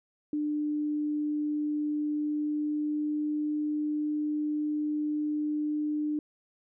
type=tone with pitch glide; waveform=sine; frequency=298.6 to 300.3 Hz; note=D4 to D4; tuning=+29 to +39 cents; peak=-27 dBFS; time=0.33-6.19 s; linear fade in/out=2 ms; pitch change=+10 cents; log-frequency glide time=2.07-3.34 s; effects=none